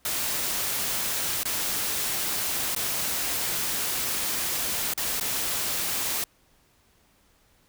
white noise with dropouts, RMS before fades -28 dBFS, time 0.05-6.24 s, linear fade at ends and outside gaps 2 ms, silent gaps 1.433-1.454 / 2.75-2.762 / 4.937-4.976 / 5.199-5.209 s, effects pink hiss -63 dBFS RMS until 7.68 s

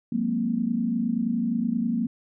sine tone cluster, 181.7 / 205.3 / 233.9 / 264.4 Hz, F#3 / G#3 / A#3 / C4, -31 / -20 / +6 / +18 cents, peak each -31 / -31 / -24 / -33 dBFS, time 0.12-2.07 s, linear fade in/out 5 ms, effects none

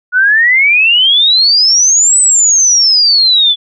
sine exponential two-way sweep, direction up then down, 1445 to 8130 to 3412 Hz, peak -5 dBFS, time 0.12-3.56 s, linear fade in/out 50 ms, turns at 2.2 s, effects none

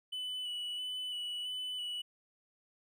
triangle tone with vibrato, 2974 Hz, F#7, 8 cents sharp, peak -35 dBFS, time 0.12-2.02 s, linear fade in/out 10 ms, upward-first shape square, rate 1.5 Hz, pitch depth 16 cents each way, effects none

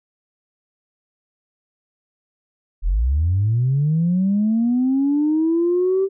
sine linear sweep, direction up, 36.71 to 392.1 Hz, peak -14 dBFS, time 2.82-6.09 s, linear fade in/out 50 ms, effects tanh soft clip ceiling -11 dBFS

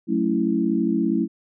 sine chord, F# minor seventh, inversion none, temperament equal, 185 / 220 / 277.2 / 329.6 Hz, F#3 / A3 / C#4 / E4, 0 / 0 / 0 / 0 cents, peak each -26 / -23 / -25 / -23 dBFS, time 0.07-1.28 s, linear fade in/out 50 ms, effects none

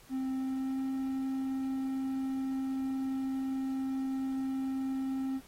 triangle tone with pitch glide, 263 to 265.9 Hz, C4 to C4, +9 to +28 cents, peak -29 dBFS, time 0.09-5.41 s, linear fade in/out 50 ms, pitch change +19 cents, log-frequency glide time 0.38-0.81 s, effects pink hiss -58 dBFS RMS until 5.47 s + AAC 48 kbps

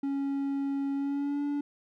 triangle tone with pitch glide, 277.2 to 288 Hz, C#4 to D4, 0 to -34 cents, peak -26 dBFS, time 0.03-1.61 s, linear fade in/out 5 ms, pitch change +66 cents, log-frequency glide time 0.94-1.43 s, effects none

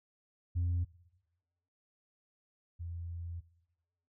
sine tone pair in turn, 87.31 / 85.27 Hz, F2 / F2, 0 / -41 cents, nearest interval unison, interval 41 cents, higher first, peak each -27 / -38 dBFS, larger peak first, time 0.55-0.85 / 2.79-3.41 s, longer second, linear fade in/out 20 ms, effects noise-tail reverb RT60 1.0 s tail -20 dB re dry + tanh soft clip ceiling -27 dBFS

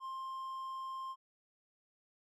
triangle tone, 1056 Hz, C6, 16 cents sharp, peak -38 dBFS, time 0-1.16 s, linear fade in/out 50 ms, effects none

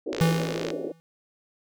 white band-pass noise, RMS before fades -32 dBFS, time 0.06-0.92 s, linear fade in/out 5 ms, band 270 to 540 Hz, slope 48 dB/octave
click train, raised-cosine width 0.2 ms, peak -15 dBFS, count 33, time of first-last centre 0.13-0.703 s, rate 55.8 Hz
square tone with exponential decay, 164.6 Hz, E3, 2 cents flat, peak -17 dBFS, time 0.21-1 s, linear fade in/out 0 ms, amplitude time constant 170 ms
effects none

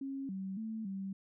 sine tone with pitch steps, 271.9 / 191.6 / 221 / 193.8 Hz, C#4 / G3 / A3 / G3, -33 / -39 / +8 / -20 cents, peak -37 dBFS, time 0.01-1.13 s, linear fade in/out 5 ms, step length 280 ms, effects none

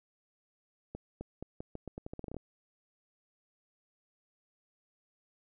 accelerating click train, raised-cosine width 2 ms, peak -27 dBFS, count 15, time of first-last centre 0.95-2.367 s, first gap 260 ms, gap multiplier 0.83, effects none

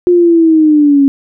sine linear sweep, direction down, 357.7 to 273.1 Hz, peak -4 dBFS, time 0.07-1.08 s, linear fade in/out 0 ms, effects none

